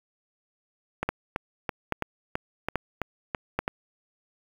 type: two click trains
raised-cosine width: 0.5 ms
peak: -10 / -12 dBFS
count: 4 / 9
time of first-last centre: 1.09-3.59 / 1.03-3.679 s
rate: 1.2 / 3.02 Hz
effects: 7-bit